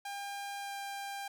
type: tone with pitch glide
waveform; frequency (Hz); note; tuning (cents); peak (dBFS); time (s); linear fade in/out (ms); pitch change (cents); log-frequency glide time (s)
sawtooth; 802 to 796.9; G5 to G5; +39 to +28; -35; 0.05-1.28; 5; -11; 0.59-0.74
effects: none